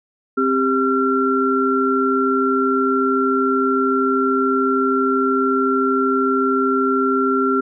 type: tone cluster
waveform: sine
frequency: 263 / 396.2 / 1364 Hz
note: C4 / G4 / F6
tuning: +9 / +18 / -41 cents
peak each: -19 dBFS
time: 0.37-7.61 s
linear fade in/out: 10 ms
effects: none